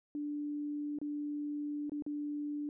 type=tone with dropouts; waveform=sine; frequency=293.7 Hz; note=D4; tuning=in tune; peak=-35 dBFS; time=0.15-2.69 s; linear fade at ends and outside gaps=1 ms; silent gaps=0.987-1.015 / 1.896-1.919 / 2.023-2.064 s; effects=none